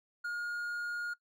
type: tone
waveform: triangle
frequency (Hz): 1427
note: F6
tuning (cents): +37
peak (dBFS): -32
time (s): 0.24-1.14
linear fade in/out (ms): 10
effects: noise-tail reverb RT60 0.1 s tail -22 dB re dry